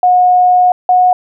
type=tone pair in turn; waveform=sine; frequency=725 / 729.2 Hz; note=F#5 / F#5; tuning=-35 / -25 cents; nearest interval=unison; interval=10 cents; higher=second; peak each=-5 dBFS; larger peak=neither; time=0.03-0.72 / 0.89-1.13 s; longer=first; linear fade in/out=2 ms; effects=none